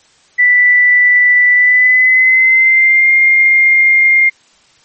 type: tone with pitch glide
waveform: sine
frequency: 1975.5 to 2117 Hz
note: B6 to C7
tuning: 0 to +20 cents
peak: -5 dBFS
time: 0.38-4.3 s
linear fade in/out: 20 ms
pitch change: +120 cents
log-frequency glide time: 1.54-3.11 s
effects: white hiss -49 dBFS RMS until 4.84 s + MP3 32 kbps